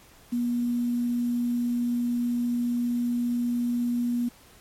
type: tone with quantisation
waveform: sine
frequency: 240.7 Hz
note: B3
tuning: 44 cents flat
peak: -23 dBFS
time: 0.32-4.29 s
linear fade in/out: 10 ms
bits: 8
effects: pink hiss -54 dBFS RMS until 4.6 s + MP3 64 kbps